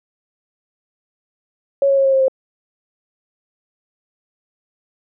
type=tone with pitch steps; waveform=sine; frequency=554.4 / 549 / 543.6 / 538.3 / 533 / 527.8 Hz; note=C#5 / C#5 / C#5 / C5 / C5 / C5; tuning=0 / -17 / -34 / +49 / +32 / +15 cents; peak=-11 dBFS; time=1.82-2.282 s; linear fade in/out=2 ms; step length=77 ms; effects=none